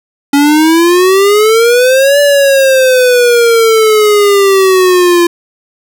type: exponential two-way sweep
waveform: square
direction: up then down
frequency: 279.7 to 579 to 342.7 Hz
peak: -5 dBFS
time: 0.33-5.27 s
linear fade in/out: 5 ms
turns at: 2.2 s
effects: none